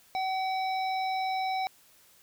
harmonic tone with a mistuned harmonic, 758 Hz, F#5, 42 cents sharp, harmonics 1 / 3 / 5 / 7, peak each -28 / -38 / -42 / -45 dBFS, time 0.15-1.67 s, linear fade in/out 0 ms, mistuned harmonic 5, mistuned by +61 cents, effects white hiss -60 dBFS RMS until 2.22 s

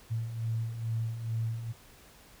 sine beating tone pair, 111.7 / 114 Hz, A2 / A#2, +27 / -38 cents, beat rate 2.3 Hz, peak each -38 / -31 dBFS, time 0.1-1.73 s, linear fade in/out 20 ms, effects pink hiss -56 dBFS RMS until 2.4 s

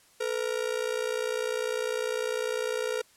45% pulse ring-modulated tone, 468.1 Hz, A#4, 7 cents sharp, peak -25 dBFS, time 0.2-3.02 s, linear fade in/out 10 ms, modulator 30 Hz, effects white hiss -60 dBFS RMS until 3.16 s + low-pass 11000 Hz 12 dB/octave

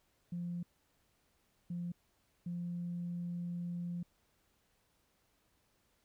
sine tone bursts at uneven times, 174 Hz, F3, 6 cents flat, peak -36 dBFS, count 3, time 0.32-0.63 / 1.7-1.92 / 2.46-4.03 s, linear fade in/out 5 ms, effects tanh soft clip ceiling -32 dBFS + pink hiss -75 dBFS RMS until 6.04 s

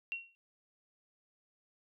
sine tone with exponential decay, 2738 Hz, F7, 35 cents flat, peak -32 dBFS, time 0.12-0.35 s, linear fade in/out 0 ms, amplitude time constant 50 ms, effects none

